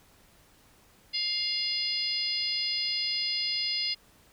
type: harmonic tone with a mistuned harmonic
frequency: 703 Hz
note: F5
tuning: 11 cents sharp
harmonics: 3 / 4 / 5 / 6 / 7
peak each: -38 / -36 / -39 / -33 / -30 dBFS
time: 1.13-3.95 s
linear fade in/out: 20 ms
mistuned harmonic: 5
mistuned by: -37 cents
effects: pink hiss -60 dBFS RMS until 4.32 s